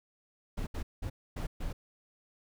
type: noise bursts at uneven times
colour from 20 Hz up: brown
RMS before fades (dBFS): -35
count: 5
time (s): 0.57-0.67 / 0.74-0.83 / 1.02-1.1 / 1.36-1.47 / 1.6-1.73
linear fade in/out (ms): 10
effects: none